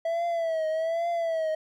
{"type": "tone with vibrato", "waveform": "triangle", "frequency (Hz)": 657, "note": "E5", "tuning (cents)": -6, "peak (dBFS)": -23, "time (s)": [0.05, 1.55], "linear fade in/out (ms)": 5, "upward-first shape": "triangle", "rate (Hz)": 1.2, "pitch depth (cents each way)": 86, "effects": []}